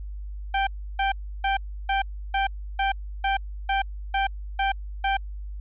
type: tone bursts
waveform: sawtooth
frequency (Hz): 784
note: G5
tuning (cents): 0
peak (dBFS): -17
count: 11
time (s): 0.54-5.17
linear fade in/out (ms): 5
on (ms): 130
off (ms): 320
effects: added 50 Hz sine -32 dBFS peak until 5.6 s + resampled to 8000 Hz